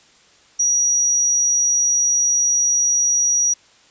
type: tone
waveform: sine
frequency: 5780 Hz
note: F#8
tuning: 41 cents flat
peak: -14 dBFS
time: 0.59-3.54 s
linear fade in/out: 10 ms
effects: white hiss -52 dBFS RMS until 3.9 s + resampled to 16000 Hz